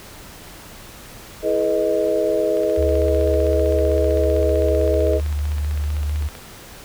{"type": "chord", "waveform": "sine", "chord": "E major seventh", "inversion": "none", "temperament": "equal with one note detuned", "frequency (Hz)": [329.6, 424.8, 493.9, 622.3], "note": ["E4", "G#4", "B4", "D#5"], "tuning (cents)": [0, 39, 0, 0], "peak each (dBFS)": [-25, -21, -23, -20], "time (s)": [1.42, 5.21], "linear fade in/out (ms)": 50}
{"type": "click train", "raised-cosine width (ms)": 0.3, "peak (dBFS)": -21, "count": 60, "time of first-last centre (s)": [2.57, 6.352], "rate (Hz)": 15.6}
{"type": "tone with vibrato", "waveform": "sine", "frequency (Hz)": 74.3, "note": "D2", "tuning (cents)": 21, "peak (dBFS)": -19, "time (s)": [2.77, 6.29], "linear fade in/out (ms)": 20, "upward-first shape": "square", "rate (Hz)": 4.5, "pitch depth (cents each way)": 18}
{"effects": ["pink hiss -40 dBFS RMS until 6.84 s"]}